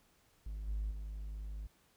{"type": "tone with level steps", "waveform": "triangle", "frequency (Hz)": 51.9, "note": "G#1", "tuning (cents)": 0, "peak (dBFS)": [-37, -31, -38], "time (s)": [0.46, 1.67], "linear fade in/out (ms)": 5, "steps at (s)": [0.67, 0.9], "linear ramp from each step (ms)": 20, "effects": ["tanh soft clip ceiling -30 dBFS", "pink hiss -70 dBFS RMS until 1.96 s"]}